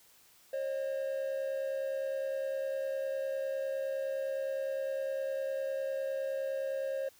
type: tone pair together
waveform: triangle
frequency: 539.2 / 609 Hz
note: C#5 / D#5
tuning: -48 / -37 cents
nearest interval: major second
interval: 211 cents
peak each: -31 / -38 dBFS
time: 0.53-7.09 s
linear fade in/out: 5 ms
effects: white hiss -62 dBFS RMS until 7.19 s